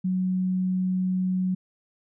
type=tone; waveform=sine; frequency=185 Hz; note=F#3; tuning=in tune; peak=-22 dBFS; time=0.04-1.55 s; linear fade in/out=10 ms; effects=none